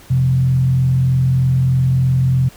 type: tone with frequency modulation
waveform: sine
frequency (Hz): 130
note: C3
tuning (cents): -11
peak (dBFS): -11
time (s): 0.1-2.49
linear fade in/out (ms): 10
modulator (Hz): 43.2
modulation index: 0.43
effects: pink hiss -43 dBFS RMS until 2.56 s